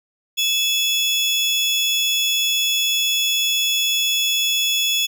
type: tone pair together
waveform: 35% pulse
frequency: 2618 / 3394 Hz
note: E7 / G#7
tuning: -13 / +37 cents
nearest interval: major third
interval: 450 cents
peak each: -22 / -16 dBFS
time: 0.37-5.07 s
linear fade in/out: 20 ms
effects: none